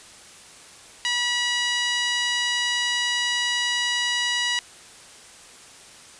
5% pulse tone with band-pass filter, 970 Hz, B5, 31 cents flat, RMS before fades -24 dBFS, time 1.05-4.59 s, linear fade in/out 0 ms, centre 2400 Hz, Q 1.4, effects white hiss -46 dBFS RMS until 6.19 s + resampled to 22050 Hz

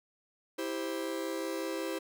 45% pulse chord, C major, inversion first, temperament just, 327 / 392.4 / 523.3 Hz, E4 / G4 / C5, -14 / +2 / 0 cents, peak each -37 / -39 / -38 dBFS, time 0.58-1.99 s, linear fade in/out 10 ms, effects none

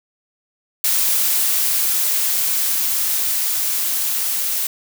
blue noise with level ramp, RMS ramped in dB -17 to -21 dBFS, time 0.84-4.67 s, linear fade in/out 2 ms, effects none

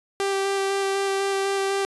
sawtooth tone with vibrato, 392 Hz, G4, in tune, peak -18 dBFS, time 0.2-1.85 s, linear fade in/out 0 ms, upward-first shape square, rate 4 Hz, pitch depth 9 cents each way, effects resampled to 24000 Hz

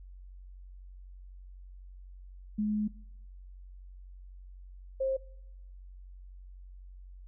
sine tone pair in turn, 211.1 / 531.9 Hz, G#3 / C5, +29 / +28 cents, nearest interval octave + major third, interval 1599 cents, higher second, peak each -27 dBFS, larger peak neither, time 2.58-2.88 / 5-5.17 s, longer first, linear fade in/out 10 ms, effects noise-tail reverb RT60 0.8 s tail -22 dB re dry + added 46 Hz sine -46 dBFS peak until 7.27 s

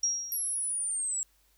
sine tone with exponential decay, 5640 Hz, F8, 16 cents sharp, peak -23 dBFS, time 0.03-0.72 s, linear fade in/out 5 ms, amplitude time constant 150 ms
sine linear sweep, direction down, 11460 to 7580 Hz, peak -29 dBFS, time 0.32-1.23 s, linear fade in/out 0 ms
effects added 50 Hz sine -68 dBFS peak until 1.57 s + white hiss -68 dBFS RMS until 1.57 s

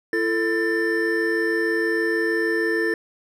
triangle tone cluster, 338 / 444.4 / 1781 Hz, E4 / A4 / A6, +43 / +17 / +21 cents, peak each -22 dBFS, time 0.13-2.94 s, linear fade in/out 2 ms, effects none

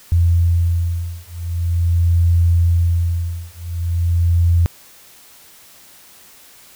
sine beating tone pair, 85.2 / 85.64 Hz, F2 / F2, -42 / -33 cents, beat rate 0.44 Hz, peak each -16 dBFS, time 0.12-4.66 s, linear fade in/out 0 ms, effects white hiss -45 dBFS RMS until 6.75 s

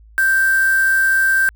sine tone with quantisation, 1568 Hz, G6, in tune, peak -12 dBFS, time 0.18-1.49 s, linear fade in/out 0 ms, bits 4, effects added 54 Hz sine -42 dBFS peak until 1.55 s

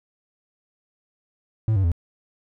triangle tone with pitch steps, 110 / 96.32 / 84.33 Hz, A2 / G2 / E2, 0 / -30 / +40 cents, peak -15 dBFS, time 1.68-1.917 s, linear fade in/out 0 ms, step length 79 ms, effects none

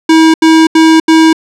square tone bursts, 321.3 Hz, E4, 44 cents flat, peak -3 dBFS, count 4, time 0.09-1.33 s, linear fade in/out 5 ms, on 250 ms, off 80 ms, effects low-pass 7000 Hz 12 dB/octave

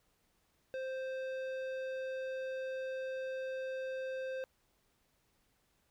triangle tone with tanh clipping, 523.3 Hz, C5, in tune, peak -39 dBFS, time 0.74-4.44 s, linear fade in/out 0 ms, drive 17 dB, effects pink hiss -75 dBFS RMS until 5.9 s

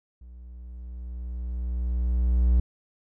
triangle tone with level ramp, 60.7 Hz, B1, 29 cents flat, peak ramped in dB -41 to -14 dBFS, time 0.21-2.6 s, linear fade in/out 5 ms, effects none

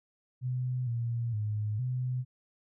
sine tone with pitch steps, 126.3 / 117.5 / 106 / 126.5 Hz, B2 / A#2 / G#2 / B2, +39 / +14 / +36 / +42 cents, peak -29 dBFS, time 0.41-2.25 s, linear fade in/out 50 ms, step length 460 ms, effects none

